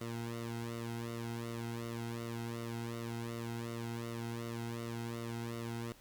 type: tone with flanger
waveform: sawtooth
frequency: 116.54 Hz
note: A#2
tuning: in tune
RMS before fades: -41 dBFS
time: 0.01-5.92 s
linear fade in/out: 0 ms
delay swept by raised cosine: 1.2 to 1.75 ms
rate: 2.7 Hz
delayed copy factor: -1
effects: pink hiss -61 dBFS RMS until 6 s